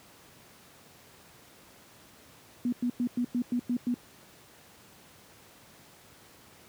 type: tone bursts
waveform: sine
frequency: 243.6 Hz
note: B3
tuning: 24 cents flat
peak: -25 dBFS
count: 8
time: 2.65-3.942 s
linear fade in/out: 2 ms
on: 74 ms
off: 100 ms
effects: pink hiss -55 dBFS RMS until 6.68 s + high-pass 100 Hz 12 dB/octave